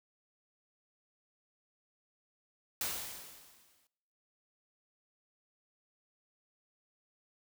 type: noise with exponential decay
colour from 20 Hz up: white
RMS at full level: -34 dBFS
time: 2.81-3.87 s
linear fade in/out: 1 ms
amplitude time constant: 230 ms
effects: noise-tail reverb RT60 1.0 s tail -23 dB re dry